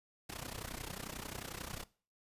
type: noise with amplitude modulation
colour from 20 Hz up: pink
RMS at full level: -41 dBFS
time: 0.29-1.84 s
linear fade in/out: 10 ms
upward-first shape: sine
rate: 31.2 Hz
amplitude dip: 85%
effects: noise-tail reverb RT60 0.4 s tail -20 dB re dry + resampled to 32000 Hz